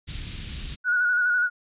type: band-stop noise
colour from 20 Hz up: pink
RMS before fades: -33 dBFS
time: 0.07-0.76 s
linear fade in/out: 20 ms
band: 160 to 3200 Hz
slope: 12 dB/octave
type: tone with vibrato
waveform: sine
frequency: 1459 Hz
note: F#6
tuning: 25 cents flat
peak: -19 dBFS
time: 0.84-1.5 s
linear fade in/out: 50 ms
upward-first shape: square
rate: 12 Hz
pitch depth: 29 cents each way
effects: resampled to 8000 Hz